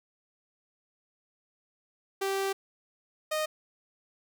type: tone pair in turn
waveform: sawtooth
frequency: 389.9 / 618.9 Hz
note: G4 / D#5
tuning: -9 / -9 cents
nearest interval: minor sixth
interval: 800 cents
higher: second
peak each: -24 dBFS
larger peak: neither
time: 2.21-2.53 / 3.31-3.46 s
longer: first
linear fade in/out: 10 ms
effects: none